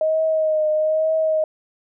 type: tone with vibrato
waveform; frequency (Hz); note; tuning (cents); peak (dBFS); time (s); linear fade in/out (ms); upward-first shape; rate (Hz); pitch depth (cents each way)
sine; 626; D#5; +10; -16; 0.01-1.44; 2; triangle; 1.1; 36
effects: none